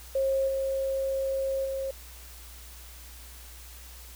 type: tone with level steps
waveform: sine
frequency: 538 Hz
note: C5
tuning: 48 cents sharp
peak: -23 / -26 / -29 dBFS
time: 0.15-1.91 s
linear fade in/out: 5 ms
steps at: 0.47 / 1.64 s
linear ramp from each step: 20 ms
effects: added 60 Hz sine -46 dBFS peak until 4.15 s + white hiss -49 dBFS RMS until 4.15 s